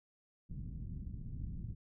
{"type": "low-pass noise", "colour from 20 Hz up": "pink", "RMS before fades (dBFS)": -43, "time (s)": [0.49, 1.75], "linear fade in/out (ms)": 20, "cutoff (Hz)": 200, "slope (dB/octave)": 24, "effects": []}